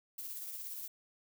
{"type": "noise with tremolo", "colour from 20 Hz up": "violet", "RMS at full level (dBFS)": -42, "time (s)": [0.18, 0.88], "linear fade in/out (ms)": 5, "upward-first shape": "sine", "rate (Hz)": 17, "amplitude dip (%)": 35, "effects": []}